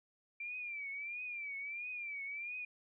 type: tone with vibrato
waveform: sine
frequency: 2349 Hz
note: D7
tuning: in tune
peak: -40 dBFS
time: 0.4-2.65 s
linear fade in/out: 5 ms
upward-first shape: triangle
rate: 1.5 Hz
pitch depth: 120 cents each way
effects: none